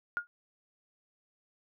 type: tone with exponential decay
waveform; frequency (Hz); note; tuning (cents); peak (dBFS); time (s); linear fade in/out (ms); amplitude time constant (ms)
sine; 1424; F6; +33; -25; 0.17-0.27; 0; 21
effects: none